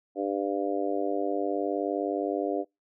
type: harmonic tone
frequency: 99.5 Hz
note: G2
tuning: 26 cents sharp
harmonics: 3 / 4 / 5 / 6 / 7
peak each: -31 / -32 / -33 / -34 / -34 dBFS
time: 0.15-2.65 s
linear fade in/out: 50 ms
effects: noise-tail reverb RT60 0.2 s tail -26 dB re dry